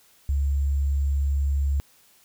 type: tone with sample-and-hold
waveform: sine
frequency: 70 Hz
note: C#2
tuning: 18 cents sharp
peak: -20 dBFS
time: 0.29-1.8 s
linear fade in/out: 0 ms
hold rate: 7350 Hz
effects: white hiss -58 dBFS RMS until 2.24 s